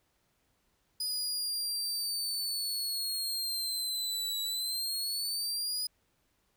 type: exponential two-way sweep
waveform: sawtooth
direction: down then up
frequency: 4978 to 3912 to 4978 Hz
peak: -29 dBFS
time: 1-5.87 s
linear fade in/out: 5 ms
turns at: 4.41 s
effects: pink hiss -74 dBFS RMS until 6.56 s